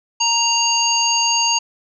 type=harmonic tone; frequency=932.3 Hz; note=A#5; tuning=in tune; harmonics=1 / 3 / 5 / 7; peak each=-20 / -20 / -20 / -20 dBFS; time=0.2-1.59 s; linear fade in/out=10 ms; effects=none